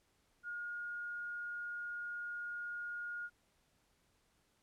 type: tone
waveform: sine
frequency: 1429 Hz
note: F6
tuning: 39 cents sharp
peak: -40 dBFS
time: 0.43-3.3 s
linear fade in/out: 50 ms
effects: pink hiss -75 dBFS RMS until 4.62 s + low-pass 12000 Hz 12 dB/octave